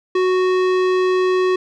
sine tone with tanh clipping, 369.6 Hz, F#4, 2 cents flat, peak -16 dBFS, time 0.15-1.56 s, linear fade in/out 5 ms, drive 18 dB, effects none

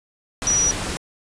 sine tone in noise, 5840 Hz, F#8, 24 cents flat, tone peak -16 dBFS, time 0.47-0.71 s, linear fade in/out 0 ms, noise pink, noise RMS -27 dBFS, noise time 0.42-0.97 s, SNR +8 dB, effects resampled to 22050 Hz

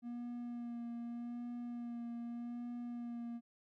triangle tone with vibrato, 238.1 Hz, A#3, 37 cents sharp, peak -39 dBFS, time 0.02-3.41 s, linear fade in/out 50 ms, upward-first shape sine, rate 0.83 Hz, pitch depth 20 cents each way, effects none

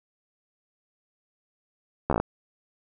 slowing click train, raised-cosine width 1 ms, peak -9 dBFS, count 7, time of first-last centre 2.1-2.2 s, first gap 13 ms, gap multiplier 1.1, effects none

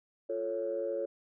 sine chord, F augmented, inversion none, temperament equal, 349.2 / 440 / 554.4 Hz, F4 / A4 / C#5, 0 / 0 / 0 cents, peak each -38 / -36 / -33 dBFS, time 0.29-1.06 s, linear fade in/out 10 ms, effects tanh soft clip ceiling -23 dBFS

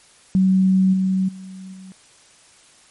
sine tone with level steps, 188.7 Hz, F#3, 34 cents sharp, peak -12 / -16 / -33 / -36 dBFS, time 0.35-1.92 s, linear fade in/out 0 ms, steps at 0.93 / 1.28 / 1.73 s, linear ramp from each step 10 ms, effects white hiss -51 dBFS RMS until 2.9 s + MP3 48 kbps

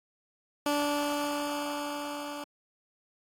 15% pulse tone with level ramp, 291.1 Hz, D4, 15 cents flat, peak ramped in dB -19 to -31 dBFS, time 0.66-2.44 s, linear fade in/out 2 ms, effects AAC 48 kbps

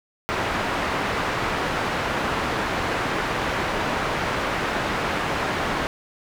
white low-pass noise, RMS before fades -25 dBFS, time 0.29-5.87 s, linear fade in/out 0 ms, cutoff 1600 Hz, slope 12 dB/octave, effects none

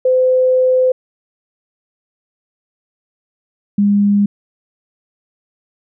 sine tone pair in turn, 512 / 203.2 Hz, C5 / G#3, -38 / -38 cents, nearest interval octave + major third, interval 1600 cents, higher first, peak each -9 dBFS, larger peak neither, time 0.05-0.92 / 3.78-4.26 s, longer first, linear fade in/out 5 ms, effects none

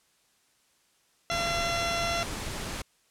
harmonic tone, 682 Hz, F5, 41 cents flat, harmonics 1 / 2 / 3 / 4 / 5 / 6 / 8 / 9, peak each -31 / -34 / -36 / -37 / -38 / -39 / -40 / -41 dBFS, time 1.3-2.23 s, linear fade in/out 0 ms
pink noise, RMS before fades -35 dBFS, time 1.31-2.82 s, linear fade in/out 5 ms
effects white hiss -67 dBFS RMS until 3.1 s + low-pass 10000 Hz 12 dB/octave

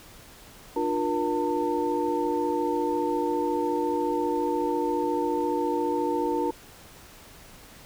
sine tone cluster, 300.4 / 354.8 / 474.9 / 899 Hz, D4 / F4 / A#4 / A5, +39 / +27 / +32 / +37 cents, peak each -29 dBFS, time 0.76-6.51 s, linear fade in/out 5 ms, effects pink hiss -49 dBFS RMS until 7.85 s

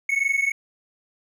triangle tone pair together, 2194 / 2217 Hz, C#7 / C#7, -18 / 0 cents, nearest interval unison, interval 18 cents, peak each -21 dBFS, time 0.09-0.52 s, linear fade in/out 5 ms, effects none

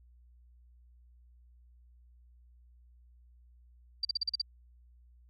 sine tone bursts, 4684 Hz, D8, 5 cents flat, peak -27 dBFS, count 7, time 4.03-4.416 s, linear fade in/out 5 ms, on 20 ms, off 41 ms, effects added 60 Hz sine -57 dBFS peak until 5.29 s

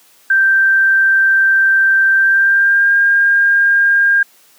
sine tone with pitch glide, 1568 to 1609.3 Hz, G6 to G6, 0 to +45 cents, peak -8 dBFS, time 0.3-4.23 s, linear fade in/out 5 ms, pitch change +45 cents, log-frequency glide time 2.15-2.94 s, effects white hiss -49 dBFS RMS until 4.58 s + high-pass 200 Hz 12 dB/octave

